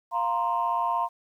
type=chord; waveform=sine; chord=F suspended fourth; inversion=none; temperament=just; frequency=698.5 / 931.3 / 1047.7 Hz; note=F5 / Bb5 / C6; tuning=0 / -2 / +2 cents; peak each=-29 / -26 / -27 dBFS; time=0.11-1.09 s; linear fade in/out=50 ms; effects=tanh soft clip ceiling -15 dBFS + 10-bit